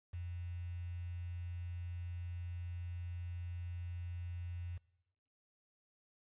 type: tone with quantisation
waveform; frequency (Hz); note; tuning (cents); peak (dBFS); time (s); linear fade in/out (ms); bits
sine; 87.31; F2; 0; -40; 0.13-4.78; 10; 10
effects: noise-tail reverb RT60 0.9 s tail -21 dB re dry + resampled to 8000 Hz